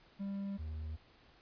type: tone pair in turn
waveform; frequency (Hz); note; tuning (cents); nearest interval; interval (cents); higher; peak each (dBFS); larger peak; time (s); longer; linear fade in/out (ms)
triangle; 197.9 / 77.95; G3 / D#2; +17 / +4; octave + major third; 1613; first; -35 / -37; first; 0.19-0.58 / 0.58-0.97; neither; 20
effects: pink hiss -64 dBFS RMS until 1.41 s + resampled to 11025 Hz